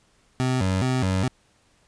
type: tone with vibrato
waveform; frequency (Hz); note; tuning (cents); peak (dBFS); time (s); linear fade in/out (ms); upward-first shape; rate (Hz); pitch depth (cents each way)
25% pulse; 110; A2; 0; -17; 0.4-1.28; 0; square; 2.4; 270
effects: pink hiss -62 dBFS RMS until 1.87 s + resampled to 22050 Hz